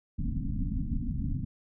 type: low-pass noise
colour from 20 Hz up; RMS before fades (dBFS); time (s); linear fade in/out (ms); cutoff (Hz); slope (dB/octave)
pink; -31; 0.18-1.45; 10; 280; 96
effects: none